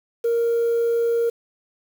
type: tone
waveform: sine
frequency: 466.2 Hz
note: A#4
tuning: in tune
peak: -16 dBFS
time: 0.24-1.3 s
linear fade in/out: 10 ms
effects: tanh soft clip ceiling -14 dBFS + 7-bit